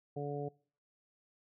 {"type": "harmonic tone", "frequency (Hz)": 144.1, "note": "D3", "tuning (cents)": -33, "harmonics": [1, 2, 3, 4, 5], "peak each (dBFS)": [-40, -45, -40, -46, -45], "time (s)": [0.16, 0.49], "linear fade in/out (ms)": 10, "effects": ["noise-tail reverb RT60 0.5 s tail -25 dB re dry"]}